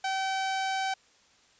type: tone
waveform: sawtooth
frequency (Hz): 768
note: G5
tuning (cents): -36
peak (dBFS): -24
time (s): 0.04-0.94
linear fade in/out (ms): 5
effects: white hiss -62 dBFS RMS until 1.59 s + resampled to 16000 Hz